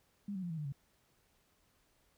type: tone with pitch steps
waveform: sine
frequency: 202.6 / 187.94 / 174.35 / 161.74 / 150.04 / 139.18 Hz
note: G#3 / F#3 / F3 / E3 / D3 / C#3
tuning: -43 / +27 / -3 / -33 / +37 / +7 cents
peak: -37 dBFS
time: 0.28-0.724 s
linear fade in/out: 5 ms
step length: 74 ms
effects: pink hiss -73 dBFS RMS until 2.17 s